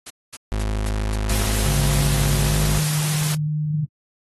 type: noise bursts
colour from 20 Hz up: white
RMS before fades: -34 dBFS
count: 8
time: 0.06-1.96 s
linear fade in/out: 10 ms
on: 45 ms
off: 220 ms
type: tone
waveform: 35% pulse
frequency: 52.5 Hz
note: G#1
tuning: 19 cents sharp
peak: -19 dBFS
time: 0.52-2.79 s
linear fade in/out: 0 ms
type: noise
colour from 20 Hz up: white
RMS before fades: -26 dBFS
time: 1.29-3.35 s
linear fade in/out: 5 ms
type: tone with pitch glide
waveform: sine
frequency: 143.3 to 151.82 Hz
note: D3 to D#3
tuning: -42 to -42 cents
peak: -20 dBFS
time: 1.65-3.86 s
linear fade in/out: 20 ms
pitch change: +100 cents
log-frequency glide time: 2.46-2.55 s
effects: AAC 32 kbps